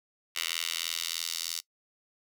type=tone with high-pass filter sweep; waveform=10% pulse; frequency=83.2 Hz; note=E2; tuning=17 cents sharp; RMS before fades=-34 dBFS; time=0.35-1.61 s; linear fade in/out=20 ms; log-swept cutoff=2700 to 4700 Hz; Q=1.5; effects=noise-tail reverb RT60 0.1 s tail -22 dB re dry